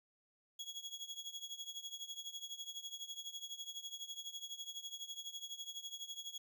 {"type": "tone with tremolo", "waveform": "30% pulse", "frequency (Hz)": 3333, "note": "G#7", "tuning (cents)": 5, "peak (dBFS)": -38, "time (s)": [0.59, 6.38], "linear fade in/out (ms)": 5, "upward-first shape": "triangle", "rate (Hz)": 12, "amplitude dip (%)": 90, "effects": []}